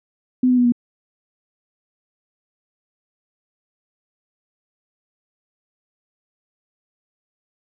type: tone with pitch steps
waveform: sine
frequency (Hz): 253.2 / 250.3 / 245.3 / 240.5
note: B3 / B3 / B3 / B3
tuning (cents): +43 / +23 / -12 / -46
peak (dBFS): -12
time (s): 0.43-0.722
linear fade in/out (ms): 5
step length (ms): 73
effects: none